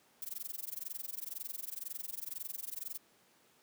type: noise with amplitude modulation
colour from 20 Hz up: violet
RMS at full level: -39 dBFS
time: 0.22-2.98 s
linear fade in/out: 0 ms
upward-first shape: sine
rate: 22 Hz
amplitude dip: 100%
effects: pink hiss -67 dBFS RMS until 3.62 s + high-pass 200 Hz 12 dB/octave